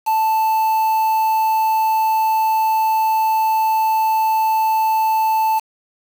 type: tone with quantisation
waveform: triangle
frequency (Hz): 880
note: A5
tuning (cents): 0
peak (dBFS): -12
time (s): 0.06-5.6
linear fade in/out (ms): 20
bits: 5
effects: none